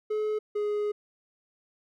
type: tone pair in turn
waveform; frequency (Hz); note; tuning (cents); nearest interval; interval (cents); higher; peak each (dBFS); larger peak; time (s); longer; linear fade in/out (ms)
triangle; 427.3 / 416.8; G#4 / G#4; +49 / +6; unison; 43; first; -24; neither; 0.1-0.39 / 0.55-0.92; second; 10
effects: none